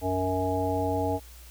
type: harmonic tone with a mistuned harmonic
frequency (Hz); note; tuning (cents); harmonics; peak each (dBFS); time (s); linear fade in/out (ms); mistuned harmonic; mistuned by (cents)
92.5; F#2; 0; 1 / 3 / 5 / 7 / 9; -31 / -31 / -31 / -31 / -31; 0.01-1.2; 50; 3; +35
effects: added 60 Hz sine -46 dBFS peak until 1.5 s + white hiss -52 dBFS RMS until 1.5 s